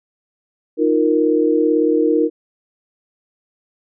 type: chord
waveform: sine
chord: Eb suspended second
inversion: none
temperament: equal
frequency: 311.1 / 349.2 / 466.2 Hz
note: Eb4 / F4 / Bb4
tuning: 0 / 0 / 0 cents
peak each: -16 / -19 / -16 dBFS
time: 0.77-2.3 s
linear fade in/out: 50 ms
effects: none